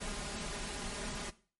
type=noise with comb filter; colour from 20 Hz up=pink; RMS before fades=-40 dBFS; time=0-1.31 s; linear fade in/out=20 ms; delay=4.9 ms; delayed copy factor=+0.65; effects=noise-tail reverb RT60 0.4 s tail -17 dB re dry + MP3 48 kbps